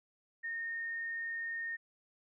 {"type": "tone", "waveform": "sine", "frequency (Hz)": 1838, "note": "A#6", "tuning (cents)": -25, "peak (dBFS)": -36, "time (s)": [0.43, 1.77], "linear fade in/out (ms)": 20, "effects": []}